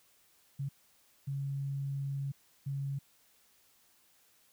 sine tone bursts at uneven times, 138.59 Hz, C#3, in tune, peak -33 dBFS, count 3, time 0.59-0.69 / 1.27-2.32 / 2.66-2.99 s, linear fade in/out 10 ms, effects white hiss -67 dBFS RMS until 4.52 s

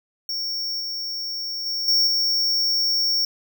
square tone with level steps, 5490 Hz, F8, 31 cents flat, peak -25 / -27 / -24 / -16 / -19 dBFS, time 0.29-3.25 s, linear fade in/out 2 ms, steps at 0.8 / 1.66 / 1.88 / 2.07 s, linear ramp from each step 2 ms, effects none

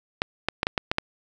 clicks, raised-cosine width 0.3 ms, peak -6 dBFS, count 7, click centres 0.219 / 0.486 / 0.631 / 0.669 / 0.778 / 0.915 / 0.984 s, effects none

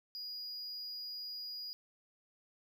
triangle tone, 4891 Hz, D#8, 31 cents flat, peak -40 dBFS, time 0.15-1.73 s, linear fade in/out 0 ms, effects none

